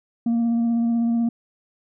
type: tone with vibrato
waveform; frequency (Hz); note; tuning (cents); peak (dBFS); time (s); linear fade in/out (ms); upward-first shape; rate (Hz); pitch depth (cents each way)
sine; 233; A#3; -1; -15; 0.26-1.29; 5; sine; 16; 16
effects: tanh soft clip ceiling -17 dBFS